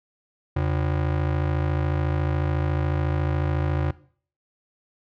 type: ring-modulated tone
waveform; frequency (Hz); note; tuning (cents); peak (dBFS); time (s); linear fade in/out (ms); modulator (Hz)
square; 110; A2; 0; -19; 0.56-3.91; 5; 27
effects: noise-tail reverb RT60 0.5 s tail -19 dB re dry + low-pass 2000 Hz 12 dB/octave